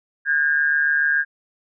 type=tone with amplitude modulation; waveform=sine; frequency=1619 Hz; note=G#6; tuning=45 cents flat; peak=-13 dBFS; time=0.25-1.25 s; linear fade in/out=50 ms; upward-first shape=sine; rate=147 Hz; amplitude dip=65%; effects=none